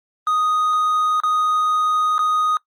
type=tone with dropouts; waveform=triangle; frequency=1244.5 Hz; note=D#6; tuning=in tune; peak=-14 dBFS; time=0.27-2.57 s; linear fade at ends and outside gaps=1 ms; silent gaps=1.202-1.235 / 2.181-2.191 s; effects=noise-tail reverb RT60 0.1 s tail -22 dB re dry + Opus 24 kbps